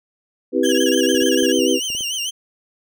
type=chord; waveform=sine; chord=C major seventh; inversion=none; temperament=just; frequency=261.6 / 327 / 392.4 / 490.5 Hz; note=C4 / E4 / G4 / B4; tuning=0 / -14 / +2 / -12 cents; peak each=-20 dBFS; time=0.52-1.8 s; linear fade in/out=50 ms
type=tone bursts; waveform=35% pulse; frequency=1658 Hz; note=G#6; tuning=3 cents flat; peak=-24 dBFS; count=16; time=0.63-1.522 s; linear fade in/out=5 ms; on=37 ms; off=20 ms
type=tone with vibrato; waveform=25% pulse; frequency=2948 Hz; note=F#7; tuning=7 cents flat; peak=-18 dBFS; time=0.64-2.31 s; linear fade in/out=20 ms; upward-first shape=sine; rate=6.8 Hz; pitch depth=110 cents each way
type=clicks; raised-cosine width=2 ms; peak=-25 dBFS; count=7; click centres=1.147 / 1.219 / 1.428 / 1.592 / 1.902 / 1.95 / 2.008 s
effects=none